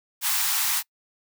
white high-pass noise, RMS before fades -24 dBFS, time 0.21-0.83 s, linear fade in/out 50 ms, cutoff 770 Hz, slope 96 dB/octave, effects noise-tail reverb RT60 0.1 s tail -25 dB re dry

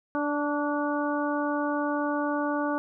harmonic tone with a mistuned harmonic, 292.7 Hz, D4, 6 cents flat, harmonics 1 / 2 / 3 / 4 / 5, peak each -28 / -31 / -33 / -34 / -35 dBFS, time 0.15-2.78 s, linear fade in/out 0 ms, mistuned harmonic 4, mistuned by -28 cents, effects none

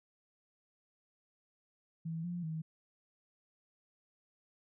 sine tone with pitch steps, 163.3 / 175 / 159.3 Hz, E3 / F3 / D#3, -16 / +4 / +41 cents, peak -36 dBFS, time 2.05-2.62 s, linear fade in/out 10 ms, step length 190 ms, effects none

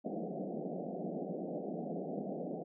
pink band-pass noise, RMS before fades -40 dBFS, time 0.04-2.64 s, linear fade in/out 20 ms, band 160 to 740 Hz, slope 96 dB/octave, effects none

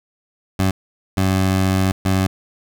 20% pulse tone bursts at uneven times, 94.8 Hz, F#2, 43 cents sharp, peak -10 dBFS, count 3, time 0.59-0.71 / 1.17-1.92 / 2.05-2.27 s, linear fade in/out 5 ms, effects none

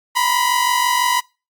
sawtooth tone pair together, 962 / 1008 Hz, B5 / B5, -46 / +35 cents, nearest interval minor second, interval 81 cents, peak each -14 dBFS, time 0.15-1.21 s, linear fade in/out 20 ms, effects noise-tail reverb RT60 0.3 s tail -25 dB re dry + Opus 48 kbps

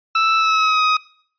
sawtooth tone with pitch glide, 1318.5 to 1258.2 Hz, E6 to D#6, 0 to +19 cents, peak -10 dBFS, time 0.15-0.97 s, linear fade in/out 5 ms, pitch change -81 cents, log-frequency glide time 0.37-0.82 s, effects noise-tail reverb RT60 0.6 s tail -22 dB re dry + resampled to 11025 Hz

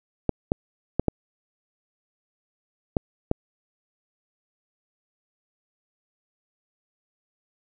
clicks, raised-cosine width 2 ms, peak -7 dBFS, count 6, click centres 0.293 / 0.519 / 0.996 / 1.083 / 2.968 / 3.314 s, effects none

